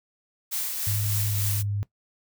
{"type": "noise with tremolo", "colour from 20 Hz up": "blue", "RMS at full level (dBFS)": -28, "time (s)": [0.51, 1.63], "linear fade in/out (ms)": 20, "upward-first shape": "sine", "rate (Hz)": 3.4, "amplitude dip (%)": 35}
{"type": "tone with pitch glide", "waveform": "sine", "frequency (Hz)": [103.83, 101.75], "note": ["G#2", "G#2"], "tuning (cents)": [0, -35], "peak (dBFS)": -25, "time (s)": [0.87, 1.83], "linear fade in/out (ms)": 0, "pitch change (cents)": -35, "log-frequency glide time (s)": [1.3, 1.4]}
{"effects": ["noise-tail reverb RT60 0.1 s tail -18 dB re dry"]}